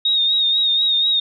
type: tone with vibrato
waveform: sine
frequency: 3729 Hz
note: A#7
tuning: in tune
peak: -14 dBFS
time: 0.05-1.2 s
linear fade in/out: 5 ms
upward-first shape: sine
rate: 4.1 Hz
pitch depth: 46 cents each way
effects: none